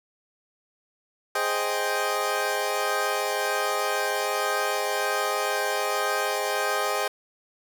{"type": "chord", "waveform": "20% pulse", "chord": "Ab major seventh", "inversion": "none", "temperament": "equal", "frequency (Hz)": [415.3, 523.3, 622.3, 784], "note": ["Ab4", "C5", "Eb5", "G5"], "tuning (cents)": [0, 0, 0, 0], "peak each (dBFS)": -25, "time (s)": [1.35, 7.08], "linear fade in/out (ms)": 5, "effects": []}